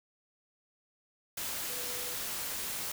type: tone in noise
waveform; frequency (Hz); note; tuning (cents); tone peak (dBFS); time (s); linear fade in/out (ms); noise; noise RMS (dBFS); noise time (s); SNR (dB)
sine; 492.8; B4; -4; -47; 1.7-2.15; 5; white; -37; 1.37-2.92; -13
effects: none